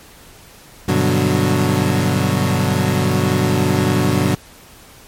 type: chord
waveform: 25% pulse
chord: G major seventh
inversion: none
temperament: equal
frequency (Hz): 98 / 123.47 / 146.83 / 185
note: G2 / B2 / D3 / F#3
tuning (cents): 0 / 0 / 0 / 0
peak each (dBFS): -16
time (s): 0.88-4.35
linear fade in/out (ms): 5
effects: pink hiss -43 dBFS RMS until 5.07 s + MP3 64 kbps